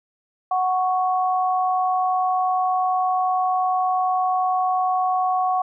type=tone pair together; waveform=sine; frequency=740 / 1108.7 Hz; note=F#5 / C#6; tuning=0 / 0 cents; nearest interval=perfect fifth; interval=700 cents; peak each=-19 / -24 dBFS; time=0.51-5.62 s; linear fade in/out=5 ms; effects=none